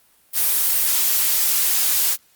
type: noise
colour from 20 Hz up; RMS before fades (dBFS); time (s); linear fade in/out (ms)
blue; -18; 0.33-2.17; 50
effects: white hiss -57 dBFS RMS until 2.35 s + Opus 32 kbps